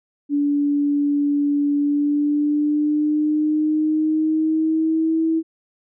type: tone with pitch glide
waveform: sine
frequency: 288.2 to 323.5 Hz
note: D4 to E4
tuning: -33 to -32 cents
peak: -16 dBFS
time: 0.29-5.43 s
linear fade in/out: 50 ms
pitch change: +201 cents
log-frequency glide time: 1.77-5.23 s
effects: none